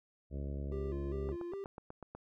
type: harmonic tone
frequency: 70 Hz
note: C#2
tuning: 18 cents sharp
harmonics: 1 / 2 / 3 / 4 / 5 / 6 / 7 / 8 / 9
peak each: -38 / -44 / -48 / -50 / -52 / -54 / -55 / -56 / -57 dBFS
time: 0.3-1.37 s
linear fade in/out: 50 ms
type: tone with vibrato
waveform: triangle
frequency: 369.7 Hz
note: F#4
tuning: 1 cent flat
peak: -37 dBFS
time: 0.72-1.64 s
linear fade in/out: 0 ms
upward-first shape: square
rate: 2.5 Hz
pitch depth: 110 cents each way
type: click train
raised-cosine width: 1 ms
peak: -32 dBFS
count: 8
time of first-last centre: 1.29-2.15 s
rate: 8.14 Hz
effects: none